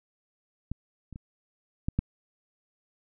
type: clicks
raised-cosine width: 5 ms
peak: -20 / -30 / -28 / -15 / -12 dBFS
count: 5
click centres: 0.716 / 1.127 / 1.159 / 1.885 / 1.99 s
effects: none